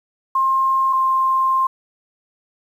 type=tone pair in turn; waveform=sine; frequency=1063 / 1055 Hz; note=C6 / C6; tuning=+27 / +14 cents; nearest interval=unison; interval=13 cents; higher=first; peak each=-14 dBFS; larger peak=neither; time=0.35-0.93 / 0.93-1.67 s; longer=second; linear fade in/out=5 ms; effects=8-bit